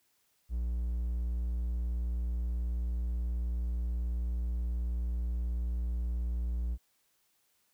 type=tone; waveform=triangle; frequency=59.3 Hz; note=A#1; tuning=30 cents sharp; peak=-28 dBFS; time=0.49-6.78 s; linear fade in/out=50 ms; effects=white hiss -73 dBFS RMS until 7.73 s